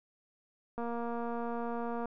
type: click train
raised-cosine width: 1 ms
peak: -25 dBFS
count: 301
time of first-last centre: 0.78-2.057 s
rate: 235 Hz
effects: none